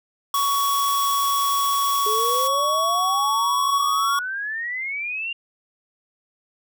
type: noise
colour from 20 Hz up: blue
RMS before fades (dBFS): -30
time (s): 0.34-2.48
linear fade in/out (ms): 5
type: tone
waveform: square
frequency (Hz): 1120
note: C#6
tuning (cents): +18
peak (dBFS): -20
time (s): 0.34-4.19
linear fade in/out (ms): 2
type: exponential sweep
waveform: sine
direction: up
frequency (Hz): 417.9 to 2812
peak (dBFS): -25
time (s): 2.06-5.33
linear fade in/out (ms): 5
effects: none